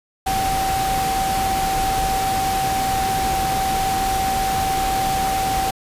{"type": "tone in noise", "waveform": "sine", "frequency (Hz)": 770, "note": "G5", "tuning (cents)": -31, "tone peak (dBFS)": -19, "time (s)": [0.26, 5.71], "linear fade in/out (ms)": 10, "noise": "pink", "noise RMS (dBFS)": -25, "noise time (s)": [0.26, 5.71], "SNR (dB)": 3, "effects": ["resampled to 32000 Hz"]}